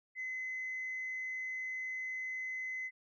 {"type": "tone", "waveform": "sine", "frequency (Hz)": 2038, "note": "C7", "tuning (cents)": -46, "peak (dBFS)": -36, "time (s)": [0.15, 2.91], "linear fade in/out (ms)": 50, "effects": ["tanh soft clip ceiling -33 dBFS"]}